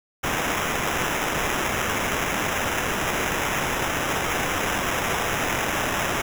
white noise with sample-and-hold, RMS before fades -25 dBFS, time 0.23-6.22 s, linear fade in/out 10 ms, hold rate 4410 Hz, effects none

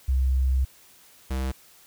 sine / square tone pair in turn, 65.3 / 65.59 Hz, C2 / C2, -3 / +5 cents, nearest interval unison, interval 8 cents, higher second, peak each -19 / -26 dBFS, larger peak first, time 0.08-0.65 / 1.3-1.52 s, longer first, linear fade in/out 10 ms, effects white hiss -54 dBFS RMS until 1.86 s

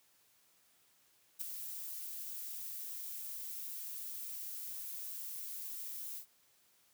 violet noise with ADSR envelope, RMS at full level -37 dBFS, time 1.39-6.26 s, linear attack 23 ms, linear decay 6 ms, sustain -7 dB, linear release 90 ms, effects white hiss -70 dBFS RMS until 6.93 s + high-pass 60 Hz 12 dB/octave

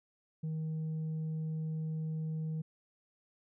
sine tone, 157.9 Hz, D#3, 26 cents sharp, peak -31 dBFS, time 0.43-2.62 s, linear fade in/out 10 ms, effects tanh soft clip ceiling -33 dBFS

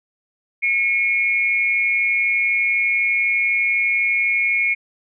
sine tone pair together, 2188 / 2400 Hz, C#7 / D7, -23 / +37 cents, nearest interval major second, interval 160 cents, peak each -17 / -21 dBFS, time 0.62-4.75 s, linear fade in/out 20 ms, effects none

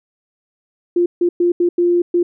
sine tone bursts at uneven times, 349.2 Hz, F4, in tune, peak -11 dBFS, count 6, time 0.96-1.06 / 1.21-1.29 / 1.4-1.52 / 1.6-1.69 / 1.78-2.02 / 2.14-2.23 s, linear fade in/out 5 ms, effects none

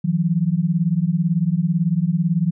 sine beating tone pair, 160.9 / 178.9 Hz, E3 / F3, -42 / +42 cents, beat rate 18 Hz, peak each -19 dBFS, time 0.04-2.51 s, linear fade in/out 10 ms, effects none

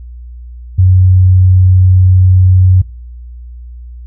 sine tone, 92.5 Hz, F#2, in tune, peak -3 dBFS, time 0.78-2.82 s, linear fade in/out 10 ms, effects noise-tail reverb RT60 0.4 s tail -22 dB re dry + added 60 Hz sine -26 dBFS peak until 4.06 s

